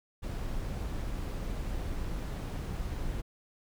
brown noise, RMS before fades -35 dBFS, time 0.22-3.22 s, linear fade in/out 20 ms, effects none

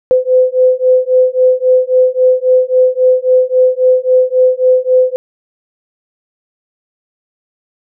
sine beating tone pair, 508 / 511.7 Hz, B4 / C5, +49 / -39 cents, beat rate 3.7 Hz, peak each -10 dBFS, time 0.11-5.16 s, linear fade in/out 0 ms, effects none

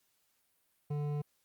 triangle tone with hard clipping, 146.83 Hz, D3, in tune, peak -34 dBFS, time 0.9-1.22 s, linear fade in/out 10 ms, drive 15 dB, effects white hiss -75 dBFS RMS until 1.44 s + Opus 48 kbps

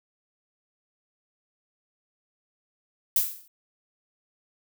violet noise with exponential decay, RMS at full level -19 dBFS, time 3.16-3.48 s, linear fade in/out 2 ms, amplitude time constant 69 ms, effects none

